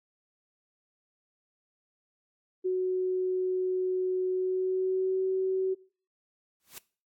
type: tone with pitch glide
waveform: sine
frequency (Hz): 370 to 377.8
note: F#4 to F#4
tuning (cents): 0 to +36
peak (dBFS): -25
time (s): 2.64-5.75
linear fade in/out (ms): 20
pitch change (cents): +36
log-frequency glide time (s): 4.3-5.23
type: noise with exponential growth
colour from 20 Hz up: white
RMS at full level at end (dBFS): -40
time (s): 6.6-6.78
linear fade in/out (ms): 0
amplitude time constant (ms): 37
effects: noise-tail reverb RT60 0.4 s tail -21 dB re dry + AAC 64 kbps